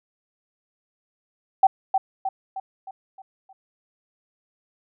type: tone with echo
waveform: sine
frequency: 769 Hz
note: G5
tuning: 33 cents flat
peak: -10 dBFS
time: 1.63-1.67 s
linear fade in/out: 5 ms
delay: 310 ms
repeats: 6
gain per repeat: -6 dB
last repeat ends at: 3.53 s
effects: none